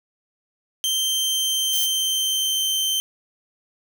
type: tone with pitch glide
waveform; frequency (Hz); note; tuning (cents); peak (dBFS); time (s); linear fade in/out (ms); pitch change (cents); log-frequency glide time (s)
sawtooth; 3136 to 3111; G7 to G7; 0 to -14; -17; 0.84-3; 0; -14; 1.01-2.66
type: noise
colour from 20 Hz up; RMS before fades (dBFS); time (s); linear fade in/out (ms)
violet; -26; 1.72-1.87; 20
effects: none